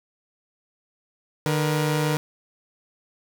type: tone pair together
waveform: sawtooth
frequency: 150.6 / 478.1 Hz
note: D3 / A#4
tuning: +44 / +44 cents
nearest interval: octave + minor sixth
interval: 2000 cents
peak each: -18 / -23 dBFS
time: 1.46-2.17 s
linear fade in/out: 0 ms
effects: none